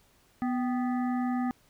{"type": "harmonic tone with a mistuned harmonic", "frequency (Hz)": 246.9, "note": "B3", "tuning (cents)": 0, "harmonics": [1, 3, 5, 7, 8], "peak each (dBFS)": [-27, -35, -41, -47, -49], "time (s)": [0.42, 1.51], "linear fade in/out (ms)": 0, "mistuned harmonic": 3, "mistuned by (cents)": 77, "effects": ["pink hiss -64 dBFS RMS until 1.69 s"]}